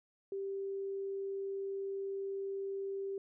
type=tone; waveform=sine; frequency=392 Hz; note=G4; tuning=in tune; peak=-36 dBFS; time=0.32-3.18 s; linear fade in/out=2 ms; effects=none